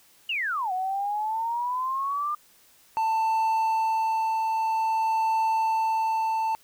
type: exponential two-way sweep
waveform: sine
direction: down then up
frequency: 2960 to 731 to 1208 Hz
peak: -25 dBFS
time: 0.29-2.35 s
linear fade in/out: 5 ms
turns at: 0.72 s
type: tone with tremolo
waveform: triangle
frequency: 889 Hz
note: A5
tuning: 18 cents sharp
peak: -19 dBFS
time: 2.97-6.55 s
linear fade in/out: 0 ms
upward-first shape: triangle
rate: 0.51 Hz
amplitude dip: 25%
effects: white hiss -58 dBFS RMS until 6.63 s